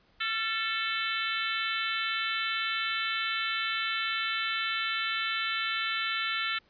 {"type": "harmonic tone with a mistuned harmonic", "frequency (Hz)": 440.2, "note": "A4", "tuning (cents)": 1, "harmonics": [3, 4, 5, 6, 7, 8, 9], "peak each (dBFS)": [-34, -35, -36, -37, -37, -38, -39], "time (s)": [0.2, 6.59], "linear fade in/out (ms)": 10, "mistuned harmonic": 3, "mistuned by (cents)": 50, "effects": ["pink hiss -65 dBFS RMS until 6.69 s", "resampled to 11025 Hz"]}